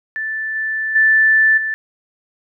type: tone with level steps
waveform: sine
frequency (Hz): 1760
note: A6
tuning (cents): 0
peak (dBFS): -20 / -18 / -9 / -18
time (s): 0.16-1.74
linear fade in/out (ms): 0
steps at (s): 0.55 / 0.95 / 1.57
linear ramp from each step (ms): 10
effects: none